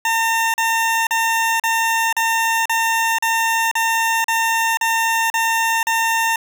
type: tone bursts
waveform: 20% pulse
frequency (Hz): 908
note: A#5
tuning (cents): -46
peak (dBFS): -11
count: 12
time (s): 0.05-6.359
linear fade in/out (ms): 2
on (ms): 490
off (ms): 39
effects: none